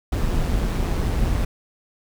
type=noise with amplitude modulation; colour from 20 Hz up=brown; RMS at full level=-19 dBFS; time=0.12-1.45 s; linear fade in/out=5 ms; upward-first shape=sine; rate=174 Hz; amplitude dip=50%; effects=none